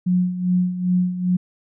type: tone with tremolo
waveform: sine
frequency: 180.7 Hz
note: F#3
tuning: 41 cents flat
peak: -14 dBFS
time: 0.06-1.37 s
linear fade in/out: 10 ms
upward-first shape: sine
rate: 2.5 Hz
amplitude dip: 70%
effects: none